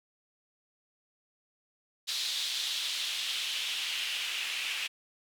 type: noise with band-pass filter sweep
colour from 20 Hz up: white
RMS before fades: -34 dBFS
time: 2.07-4.88 s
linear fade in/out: 20 ms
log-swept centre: 3900 to 2600 Hz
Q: 2.9
effects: none